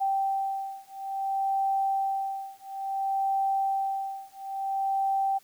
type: beating tone pair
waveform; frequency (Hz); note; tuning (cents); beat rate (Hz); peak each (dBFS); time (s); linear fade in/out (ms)
sine; 780 / 780.58; G5 / G5; -9 / -8; 0.58; -29; 0-5.39; 20
effects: white hiss -60 dBFS RMS until 5.43 s